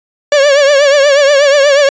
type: tone with vibrato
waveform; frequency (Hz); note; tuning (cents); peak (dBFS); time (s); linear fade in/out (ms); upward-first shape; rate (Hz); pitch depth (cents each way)
45% pulse; 567; C#5; +39; -5; 0.32-1.89; 2; triangle; 8.3; 97
effects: resampled to 16000 Hz